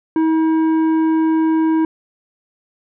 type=tone with tanh clipping; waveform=triangle; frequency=320 Hz; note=D#4; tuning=49 cents sharp; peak=-14 dBFS; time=0.16-1.85 s; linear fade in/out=2 ms; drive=13 dB; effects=none